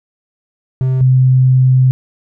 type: tone pair in turn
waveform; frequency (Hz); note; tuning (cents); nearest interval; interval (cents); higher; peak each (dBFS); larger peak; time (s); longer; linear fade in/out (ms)
triangle / sine; 130 / 129.25; C3 / C3; -11 / -21; unison; 10; first; -9 / -6; second; 0.81-1.01 / 1.01-1.91; second; 0
effects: none